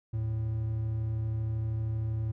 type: tone pair together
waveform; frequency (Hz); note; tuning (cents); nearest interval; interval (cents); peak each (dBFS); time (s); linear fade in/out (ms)
triangle; 78.09 / 110.8; D#2 / A2; +7 / +13; tritone; 606; -37 / -27; 0.13-2.32; 10
effects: none